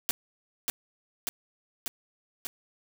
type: noise with echo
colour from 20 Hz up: white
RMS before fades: -27 dBFS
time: 0.09-0.11 s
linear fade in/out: 0 ms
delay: 590 ms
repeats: 4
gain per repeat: -2 dB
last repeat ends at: 2.47 s
effects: none